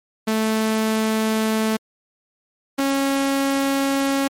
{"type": "tone pair in turn", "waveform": "sawtooth", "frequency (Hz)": [219.4, 274.4], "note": ["A3", "C#4"], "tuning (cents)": [-5, -17], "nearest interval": "major third", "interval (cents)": 388, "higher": "second", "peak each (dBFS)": -14, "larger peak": "neither", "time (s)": [[0.27, 1.77], [2.78, 4.28]], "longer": "neither", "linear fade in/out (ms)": 10, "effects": ["MP3 64 kbps"]}